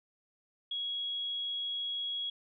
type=tone; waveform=sine; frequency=3322 Hz; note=G#7; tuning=in tune; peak=-33 dBFS; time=0.71-2.3 s; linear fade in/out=5 ms; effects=none